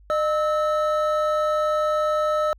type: tone pair together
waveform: triangle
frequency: 608.8 / 1300 Hz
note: D#5 / E6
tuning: -38 / -24 cents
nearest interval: octave + minor second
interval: 1314 cents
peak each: -19 / -22 dBFS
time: 0.1-2.53 s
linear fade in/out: 0 ms
effects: added 50 Hz sine -48 dBFS peak until 2.58 s